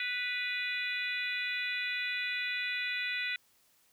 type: harmonic tone with a mistuned harmonic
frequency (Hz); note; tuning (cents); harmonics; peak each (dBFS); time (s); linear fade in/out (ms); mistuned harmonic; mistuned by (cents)
493.9; B4; 0; 3 / 4 / 5 / 6 / 7 / 8; -40 / -36 / -36 / -48 / -42 / -43; 0-3.36; 2; 6; -44
effects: white hiss -68 dBFS RMS until 3.92 s